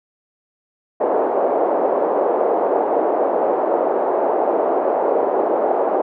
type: band-pass noise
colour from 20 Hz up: white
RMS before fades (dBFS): -18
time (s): 1-6.02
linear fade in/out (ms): 10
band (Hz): 370 to 720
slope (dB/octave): 24
effects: none